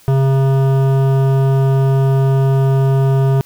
sine tone with hard clipping, 134.9 Hz, C#3, 47 cents flat, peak -12 dBFS, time 0.08-3.41 s, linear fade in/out 0 ms, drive 14 dB, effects white hiss -47 dBFS RMS until 3.45 s

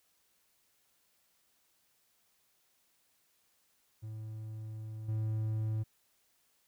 triangle tone with level steps, 109.2 Hz, A2, 13 cents flat, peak -38 / -29 dBFS, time 4.02-5.84 s, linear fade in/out 20 ms, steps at 5.08 s, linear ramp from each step 10 ms, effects white hiss -73 dBFS RMS until 6.67 s

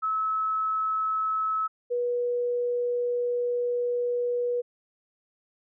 sine tone pair in turn, 1296 / 485.5 Hz, E6 / B4, -30 / -30 cents, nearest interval octave + perfect fourth, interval 1700 cents, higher first, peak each -24 dBFS, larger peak neither, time 0.02-1.68 / 1.9-4.62 s, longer second, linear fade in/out 20 ms, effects none

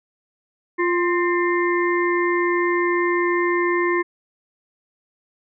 harmonic tone with a mistuned harmonic, 349.2 Hz, F4, in tune, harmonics 1 / 3 / 5 / 6, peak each -19 / -24 / -26 / -27 dBFS, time 0.78-4.03 s, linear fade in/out 20 ms, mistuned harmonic 5, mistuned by +54 cents, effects none

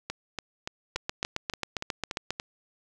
two click trains, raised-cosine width 0.2 ms, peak -15 / -12 dBFS, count 9 / 11, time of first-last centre 0.1-2.399 / 0.96-2.306 s, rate 3.48 / 7.43 Hz, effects none

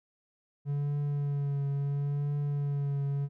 triangle tone with vibrato, 142.5 Hz, C#3, 48 cents sharp, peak -26 dBFS, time 0.65-3.29 s, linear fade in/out 50 ms, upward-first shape triangle, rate 0.73 Hz, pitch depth 32 cents each way, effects none

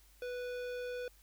sine tone with hard clipping, 493.5 Hz, B4, 1 cent flat, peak -40 dBFS, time 0.22-1.08 s, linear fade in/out 2 ms, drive 15 dB, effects added 50 Hz sine -62 dBFS peak until 1.22 s + white hiss -66 dBFS RMS until 1.22 s

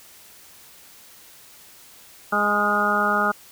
harmonic tone with a mistuned harmonic, 207.1 Hz, G#3, 5 cents flat, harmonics 1 / 2 / 3 / 4 / 5 / 6 / 7, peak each -28 / -30 / -28 / -26 / -33 / -22 / -23 dBFS, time 2.32-3.32 s, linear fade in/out 10 ms, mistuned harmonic 7, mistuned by -20 cents, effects white hiss -48 dBFS RMS until 3.51 s

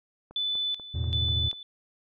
click train, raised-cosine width 1 ms, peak -33 dBFS, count 6, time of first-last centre 0.31-1.53 s, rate 4.1 Hz
sine tone with tremolo, 3497 Hz, A7, 11 cents flat, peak -26 dBFS, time 0.36-1.63 s, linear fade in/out 2 ms, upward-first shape square, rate 1.3 Hz, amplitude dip 80%
triangle chord, E suspended fourth, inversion none, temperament just, 82.41 / 109.88 / 123.61 Hz, E2 / A2 / B2, 0 / -2 / +2 cents, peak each -26 / -31 / -32 dBFS, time 0.94-1.49 s, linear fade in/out 10 ms
effects none

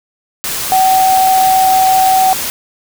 sine tone in noise, 757 Hz, F#5, 39 cents sharp, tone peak -7 dBFS, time 0.72-2.33 s, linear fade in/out 0 ms, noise white, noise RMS -19 dBFS, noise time 0.44-2.5 s, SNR +9 dB, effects none

